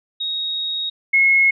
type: tone pair in turn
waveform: sine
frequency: 3765 / 2171 Hz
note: A#7 / C#7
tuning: +16 / -37 cents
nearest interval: minor seventh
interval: 953 cents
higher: first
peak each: -21 / -11 dBFS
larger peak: second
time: 0.2-0.9 / 1.13-1.51 s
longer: first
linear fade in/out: 10 ms
effects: none